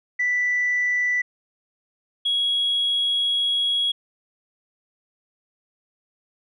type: tone pair in turn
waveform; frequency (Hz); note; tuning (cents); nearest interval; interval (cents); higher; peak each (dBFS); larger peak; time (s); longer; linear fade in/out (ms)
sine; 1975.5 / 3322; B6 / G#7; 0 / 0; major sixth; 900; second; -18; neither; 0.19-1.22 / 2.25-3.92; second; 10
effects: tanh soft clip ceiling -15 dBFS